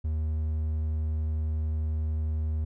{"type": "tone", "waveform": "triangle", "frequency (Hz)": 77.78, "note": "D#2", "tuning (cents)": 0, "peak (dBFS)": -24, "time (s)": [0.04, 2.65], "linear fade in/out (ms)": 10, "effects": []}